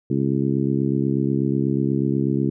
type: harmonic tone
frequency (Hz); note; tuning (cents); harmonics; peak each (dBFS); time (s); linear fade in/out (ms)
68.2; C#2; -28; 2 / 3 / 4 / 5 / 6; -23 / -24 / -24 / -25 / -30; 0.1-2.5; 5
effects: none